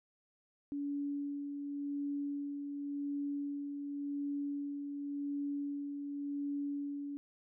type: tone with tremolo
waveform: sine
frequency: 285.1 Hz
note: C#4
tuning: 49 cents sharp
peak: -34 dBFS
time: 0.72-7.17 s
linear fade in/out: 0 ms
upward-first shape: sine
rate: 0.9 Hz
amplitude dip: 40%
effects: none